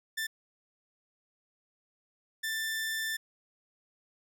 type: tone bursts at uneven times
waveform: sawtooth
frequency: 1774 Hz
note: A6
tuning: 14 cents sharp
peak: -28 dBFS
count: 2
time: 0.17-0.27 / 2.43-3.17 s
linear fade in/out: 10 ms
effects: none